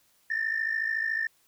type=tone pair together; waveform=sine; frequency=1765 / 1818.8 Hz; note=A6 / A#6; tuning=+5 / -43 cents; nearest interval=minor second; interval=52 cents; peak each=-28 dBFS; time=0.3-1.27 s; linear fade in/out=5 ms; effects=tanh soft clip ceiling -21 dBFS + white hiss -66 dBFS RMS until 1.47 s